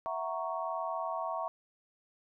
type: chord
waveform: sine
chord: F# dominant seventh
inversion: third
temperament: equal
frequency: 659.3 / 740 / 932.3 / 1108.7 Hz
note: E5 / F#5 / A#5 / C#6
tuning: 0 / 0 / 0 / 0 cents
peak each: -37 / -40 / -39 / -38 dBFS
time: 0.06-1.48 s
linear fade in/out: 0 ms
effects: none

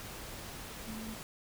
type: tone in noise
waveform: sine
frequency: 220 Hz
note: A3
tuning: in tune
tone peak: -41 dBFS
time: 0.88-1.14 s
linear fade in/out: 0 ms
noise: pink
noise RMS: -45 dBFS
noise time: 0-1.23 s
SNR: +1 dB
effects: none

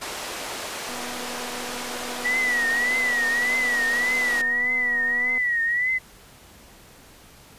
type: band-pass noise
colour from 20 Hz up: pink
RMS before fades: -33 dBFS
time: 0.01-4.42 s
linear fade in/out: 10 ms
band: 430 to 10000 Hz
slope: 12 dB/octave
type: click train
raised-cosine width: 1 ms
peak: -27 dBFS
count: 1101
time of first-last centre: 0.89-5.38 s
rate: 245 Hz
type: tone with vibrato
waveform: sine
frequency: 1941 Hz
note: B6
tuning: 31 cents flat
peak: -20 dBFS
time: 2.24-5.99 s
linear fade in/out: 20 ms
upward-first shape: triangle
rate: 1.7 Hz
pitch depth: 110 cents each way
effects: pink hiss -49 dBFS RMS until 7.58 s + resampled to 32000 Hz

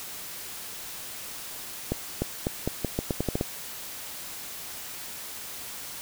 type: accelerating click train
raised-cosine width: 2 ms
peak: -12 dBFS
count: 11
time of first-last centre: 1.92-3.411 s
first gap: 300 ms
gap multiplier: 0.83
effects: white hiss -39 dBFS RMS until 6.01 s

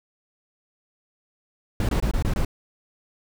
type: noise bursts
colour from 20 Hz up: brown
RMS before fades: -22 dBFS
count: 6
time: 1.8-2.449 s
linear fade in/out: 2 ms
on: 89 ms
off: 23 ms
effects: none

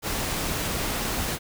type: noise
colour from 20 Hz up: pink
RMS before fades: -28 dBFS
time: 0.02-1.39 s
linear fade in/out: 50 ms
effects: none

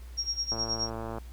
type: tone with tremolo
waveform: sine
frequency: 5588 Hz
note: F8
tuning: in tune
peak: -26 dBFS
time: 0.17-0.9 s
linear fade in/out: 20 ms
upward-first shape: sine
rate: 9.5 Hz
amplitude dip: 85%
type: click train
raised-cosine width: 1 ms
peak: -23 dBFS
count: 76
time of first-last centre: 0.52-1.184 s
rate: 113 Hz
effects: added 60 Hz sine -41 dBFS peak until 1.32 s + pink hiss -57 dBFS RMS until 1.32 s

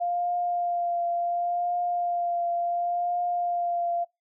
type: tone with vibrato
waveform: sine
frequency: 698.5 Hz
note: F5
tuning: in tune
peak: -24 dBFS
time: 0-4.05 s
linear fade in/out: 20 ms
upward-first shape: triangle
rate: 0.7 Hz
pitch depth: 21 cents each way
effects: noise-tail reverb RT60 0.2 s tail -24 dB re dry

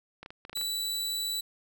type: clicks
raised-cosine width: 0.3 ms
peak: -27 dBFS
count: 8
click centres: 0.23 / 0.261 / 0.305 / 0.451 / 0.496 / 0.53 / 0.573 / 0.613 s
type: tone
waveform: sawtooth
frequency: 3951 Hz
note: B7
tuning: in tune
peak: -27 dBFS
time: 0.55-1.41 s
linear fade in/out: 10 ms
effects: none

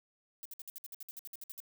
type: noise bursts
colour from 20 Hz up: violet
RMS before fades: -45 dBFS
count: 15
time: 0.43-1.602 s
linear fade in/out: 0 ms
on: 24 ms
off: 58 ms
effects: none

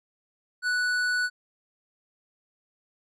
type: tone with hard clipping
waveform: sine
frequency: 1480 Hz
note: F#6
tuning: in tune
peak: -25 dBFS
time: 0.62-1.3 s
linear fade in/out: 50 ms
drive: 10 dB
effects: none

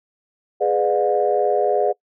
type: chord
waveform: sine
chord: G# diminished seventh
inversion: none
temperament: just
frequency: 415.3 / 498.4 / 598 / 717.6 Hz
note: G#4 / B4 / D5 / F5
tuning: 0 / +16 / +31 / +47 cents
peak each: -20 / -22 / -21 / -21 dBFS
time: 0.6-1.93 s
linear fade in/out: 20 ms
effects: noise-tail reverb RT60 0.1 s tail -25 dB re dry + tanh soft clip ceiling -5 dBFS

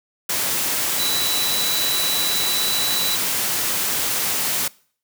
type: tone in noise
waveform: sine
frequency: 3951 Hz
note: B7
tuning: in tune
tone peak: -22 dBFS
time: 0.99-3.16 s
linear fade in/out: 5 ms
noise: white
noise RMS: -22 dBFS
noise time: 0.29-4.68 s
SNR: -3 dB
effects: noise-tail reverb RT60 0.5 s tail -23 dB re dry + high-pass 100 Hz 12 dB/octave

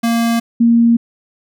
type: tone pair in turn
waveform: square / sine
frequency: 231.8 / 233.1 Hz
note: A#3 / A#3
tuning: -10 / 0 cents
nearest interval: unison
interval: 10 cents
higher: second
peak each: -13 / -7 dBFS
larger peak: second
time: 0.03-0.4 / 0.6-0.97 s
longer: neither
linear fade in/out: 10 ms
effects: none

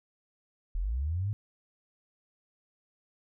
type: linear sweep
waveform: sine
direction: up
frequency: 36.66 to 108.1 Hz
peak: -28 dBFS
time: 0.75-1.33 s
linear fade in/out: 0 ms
effects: none

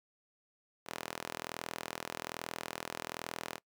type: tone with high-pass filter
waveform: sawtooth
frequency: 41.2 Hz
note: E1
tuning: in tune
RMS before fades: -43 dBFS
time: 0.85-3.6 s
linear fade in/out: 50 ms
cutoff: 490 Hz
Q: 0.56
effects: noise-tail reverb RT60 0.1 s tail -22 dB re dry

